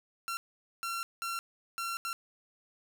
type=tone bursts at uneven times; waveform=sawtooth; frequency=1364 Hz; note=F6; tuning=41 cents flat; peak=-30 dBFS; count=5; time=0.28-0.37 / 0.83-1.03 / 1.22-1.39 / 1.78-1.97 / 2.05-2.13 s; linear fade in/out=0 ms; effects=none